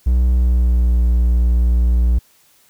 triangle tone with pitch glide, 61.74 to 59.6 Hz, B1 to A#1, 0 to +39 cents, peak -9 dBFS, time 0.06-2.19 s, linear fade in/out 10 ms, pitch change -61 cents, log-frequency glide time 0.31-0.99 s, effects white hiss -54 dBFS RMS until 2.69 s

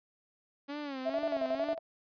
sawtooth tone with vibrato, 277.2 Hz, C#4, in tune, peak -33 dBFS, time 0.68-1.75 s, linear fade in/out 20 ms, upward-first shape sine, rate 2.2 Hz, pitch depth 120 cents each way
sine tone with tremolo, 657 Hz, E5, 6 cents flat, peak -28 dBFS, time 1.05-1.79 s, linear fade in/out 20 ms, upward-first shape square, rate 11 Hz, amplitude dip 75%
effects resampled to 11025 Hz

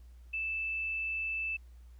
sine tone, 2637 Hz, E7, in tune, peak -32 dBFS, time 0.33-1.57 s, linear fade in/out 10 ms, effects added 60 Hz sine -50 dBFS peak until 1.99 s + pink hiss -71 dBFS RMS until 1.99 s

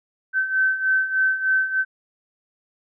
sine beating tone pair, 1535 / 1538.3 Hz, G6 / G6, -37 / -33 cents, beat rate 3.3 Hz, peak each -24 / -19 dBFS, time 0.33-1.85 s, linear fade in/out 50 ms, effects none

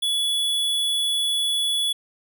square tone, 3412 Hz, G#7, 46 cents sharp, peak -21 dBFS, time 0.02-1.93 s, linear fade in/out 10 ms, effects none

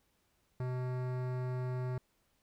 sine tone with hard clipping, 126.5 Hz, B2, 42 cents sharp, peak -36 dBFS, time 0.6-1.98 s, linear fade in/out 2 ms, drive 18 dB, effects pink hiss -75 dBFS RMS until 2.42 s

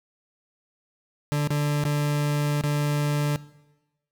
40% pulse tone with dropouts, 146.83 Hz, D3, in tune, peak -21 dBFS, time 1.32-3.36 s, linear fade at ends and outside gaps 0 ms, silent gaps 1.474-1.505 / 1.838-1.852 / 2.612-2.637 s, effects noise-tail reverb RT60 1.0 s tail -19 dB re dry

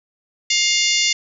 harmonic tone with a mistuned harmonic, 705 Hz, F5, 16 cents sharp, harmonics 3 / 4 / 5 / 6 / 7 / 8 / 9 / 10, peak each -21 / -22 / -23 / -24 / -24 / -25 / -26 / -26 dBFS, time 0.5-1.13 s, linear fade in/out 5 ms, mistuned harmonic 6, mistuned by +62 cents, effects none

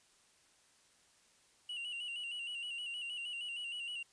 triangle tone with vibrato, 2850 Hz, F7, 34 cents sharp, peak -38 dBFS, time 1.69-4.03 s, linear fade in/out 5 ms, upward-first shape square, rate 6.4 Hz, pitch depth 49 cents each way, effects white hiss -68 dBFS RMS until 4.12 s + resampled to 22050 Hz

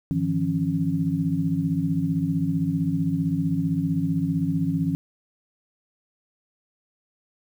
sine tone cluster, 100.7 / 156 / 171.5 / 273.4 Hz, G2 / D#3 / F3 / C#4, +47 / +5 / -31 / -24 cents, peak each -34 / -26 / -25 / -26 dBFS, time 0.11-4.95 s, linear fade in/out 0 ms, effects 9-bit

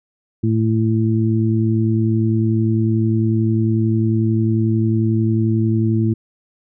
harmonic tone, 111.1 Hz, A2, 17 cents sharp, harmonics 1 / 2 / 3, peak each -16 / -19 / -21 dBFS, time 0.43-6.14 s, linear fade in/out 10 ms, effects none

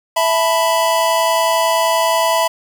square chord, E suspended fourth, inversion none, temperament equal with one note detuned, 659.3 / 880 / 990.6 Hz, E5 / A5 / B5, 0 / 0 / +5 cents, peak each -17 / -22 / -17 dBFS, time 0.16-2.48 s, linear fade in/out 10 ms, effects 7-bit

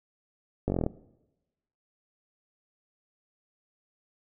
slowing click train, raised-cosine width 2 ms, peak -14 dBFS, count 9, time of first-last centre 0.68-0.864 s, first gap 20 ms, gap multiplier 1.04, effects noise-tail reverb RT60 1.0 s tail -20 dB re dry

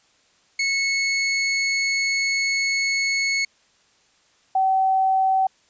sawtooth / sine tone pair in turn, 2197 / 763.9 Hz, C#7 / G5, -16 / -45 cents, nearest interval octave + tritone, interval 1829 cents, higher first, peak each -16 dBFS, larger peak neither, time 0.59-3.45 / 4.55-5.47 s, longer first, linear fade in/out 5 ms, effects white hiss -60 dBFS RMS until 5.69 s + resampled to 16000 Hz

